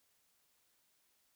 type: silence
effects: white hiss -75 dBFS RMS until 1.35 s